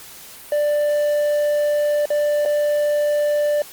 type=tone with dropouts; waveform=triangle; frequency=590 Hz; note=D5; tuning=8 cents sharp; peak=-14 dBFS; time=0.52-3.62 s; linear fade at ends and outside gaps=2 ms; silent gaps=2.056-2.103 / 2.452-2.458 s; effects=white hiss -40 dBFS RMS until 3.72 s + Opus 48 kbps